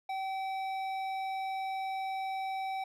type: tone with hard clipping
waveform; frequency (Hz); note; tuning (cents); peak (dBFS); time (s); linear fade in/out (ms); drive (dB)
sine; 768; G5; -36; -35; 0.09-2.84; 5; 10
effects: none